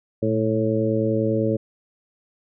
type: harmonic tone with a mistuned harmonic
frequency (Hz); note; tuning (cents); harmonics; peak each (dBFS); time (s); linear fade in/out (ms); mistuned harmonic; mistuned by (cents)
110; A2; 0; 1 / 2 / 3 / 4 / 5; -25 / -25 / -25 / -25 / -25; 0.22-1.57; 10; 1; +62
effects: none